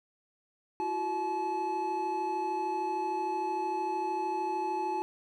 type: tone cluster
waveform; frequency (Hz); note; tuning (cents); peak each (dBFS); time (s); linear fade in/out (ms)
triangle; 339.2 / 372.4 / 860; E4 / F#4 / A5; +50 / +11 / -40; -36 / -35 / -29; 0.8-5.02; 0
effects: none